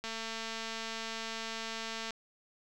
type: click train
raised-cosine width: 0.2 ms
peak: -22 dBFS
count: 466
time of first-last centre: 0.04-2.107 s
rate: 225 Hz
effects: none